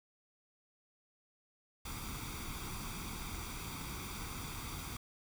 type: noise with comb filter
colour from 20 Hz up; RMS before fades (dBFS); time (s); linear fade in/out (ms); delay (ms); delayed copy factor
pink; -43; 1.85-4.97; 5; 0.85; +0.7
effects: none